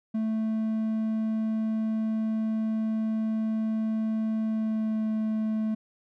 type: tone with pitch glide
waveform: triangle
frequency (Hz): 220 to 218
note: A3 to A3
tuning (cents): 0 to -16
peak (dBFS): -23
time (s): 0.14-5.75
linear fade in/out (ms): 10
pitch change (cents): -16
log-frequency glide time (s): 4.44-5.08
effects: none